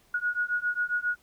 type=beating tone pair; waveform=sine; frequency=1448 / 1455.4 Hz; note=F#6 / F#6; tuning=-38 / -29 cents; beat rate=7.4 Hz; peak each=-29 dBFS; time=0.14-1.16 s; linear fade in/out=5 ms; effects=pink hiss -63 dBFS RMS until 1.22 s